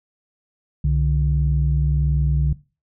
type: tone pair together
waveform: sine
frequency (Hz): 65.41 / 146.83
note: C2 / D3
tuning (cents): 0 / 0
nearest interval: octave + major second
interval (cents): 1400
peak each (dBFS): -18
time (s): 0.84-2.53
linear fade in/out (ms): 5
effects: noise-tail reverb RT60 0.3 s tail -18 dB re dry + tanh soft clip ceiling -9 dBFS